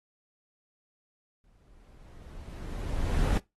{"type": "noise with exponential growth", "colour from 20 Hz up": "brown", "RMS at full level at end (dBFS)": -23, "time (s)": [1.44, 3.38], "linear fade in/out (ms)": 1, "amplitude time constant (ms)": 420, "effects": ["noise-tail reverb RT60 0.2 s tail -21 dB re dry", "AAC 32 kbps"]}